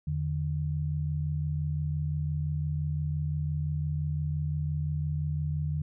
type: tone pair together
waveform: sine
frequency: 84.18 / 150 Hz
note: E2 / D3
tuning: +37 / +37 cents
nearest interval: minor seventh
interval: 1000 cents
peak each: -32 / -29 dBFS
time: 0.07-5.82 s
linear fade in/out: 5 ms
effects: none